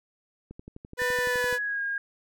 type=click train; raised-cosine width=3 ms; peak=-29 dBFS; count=13; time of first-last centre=0.51-1.527 s; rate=11.8 Hz
type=tone; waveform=sawtooth; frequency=493.9 Hz; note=B4; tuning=in tune; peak=-23 dBFS; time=0.97-1.59 s; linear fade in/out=50 ms
type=tone with pitch glide; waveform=sine; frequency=1783 to 1625.6 Hz; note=A6 to G#6; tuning=+22 to -38 cents; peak=-27 dBFS; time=0.99-1.98 s; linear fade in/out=2 ms; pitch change=-160 cents; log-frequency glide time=1.15-1.82 s
effects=none